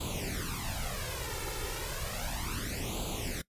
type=noise with flanger; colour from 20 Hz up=pink; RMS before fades=-36 dBFS; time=0-3.42 s; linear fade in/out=10 ms; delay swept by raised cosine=0.27 to 2.27 ms; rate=0.33 Hz; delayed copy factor=+0.8; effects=noise-tail reverb RT60 0.1 s tail -20 dB re dry + resampled to 32000 Hz

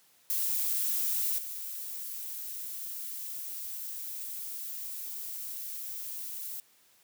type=noise with level steps; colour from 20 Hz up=violet; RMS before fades=-30 / -39 dBFS; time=0.3-6.6 s; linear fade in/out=0 ms; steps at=1.38 s; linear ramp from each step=5 ms; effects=white hiss -64 dBFS RMS until 7.03 s + high-pass 100 Hz 12 dB/octave

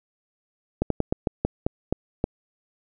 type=slowing click train; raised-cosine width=2 ms; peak=-8 dBFS; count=9; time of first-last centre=0.82-2.241 s; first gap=83 ms; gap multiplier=1.21; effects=none

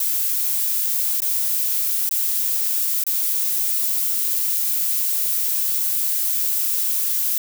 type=noise with dropouts; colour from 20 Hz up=violet; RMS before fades=-21 dBFS; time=0-7.38 s; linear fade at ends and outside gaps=2 ms; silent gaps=1.204-1.219 / 2.092-2.11 / 3.038-3.066 s; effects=none

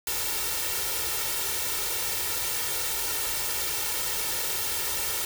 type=noise with comb filter; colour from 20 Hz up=white; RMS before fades=-29 dBFS; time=0.07-5.25 s; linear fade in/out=2 ms; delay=2.2 ms; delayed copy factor=+0.75; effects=none

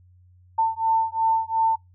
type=beating tone pair; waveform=sine; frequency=895 / 897.8 Hz; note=A5 / A5; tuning=+29 / +35 cents; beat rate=2.8 Hz; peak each=-22 dBFS; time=0.58-1.76 s; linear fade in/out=10 ms; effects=noise-tail reverb RT60 0.2 s tail -26 dB re dry + added 90 Hz sine -51 dBFS peak until 1.94 s

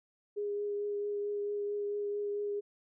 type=tone with vibrato; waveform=sine; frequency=410.4 Hz; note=G#4; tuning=21 cents flat; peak=-32 dBFS; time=0.36-2.61 s; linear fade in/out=20 ms; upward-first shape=triangle; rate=4.5 Hz; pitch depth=14 cents each way; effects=none

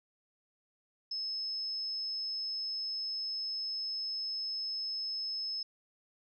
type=tone; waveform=sine; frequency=5200 Hz; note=E8; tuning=24 cents flat; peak=-34 dBFS; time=1.11-5.63 s; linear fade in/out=5 ms; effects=none

